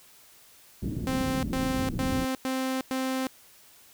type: low-pass noise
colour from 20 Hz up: white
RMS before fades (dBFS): -32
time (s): 0.82-2.25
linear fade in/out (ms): 2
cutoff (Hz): 270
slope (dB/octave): 24
type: tone bursts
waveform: sawtooth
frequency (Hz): 261.6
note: C4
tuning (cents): 0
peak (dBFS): -23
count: 5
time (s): 1.07-3.27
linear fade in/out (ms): 0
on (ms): 360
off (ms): 100
effects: white hiss -55 dBFS RMS until 3.93 s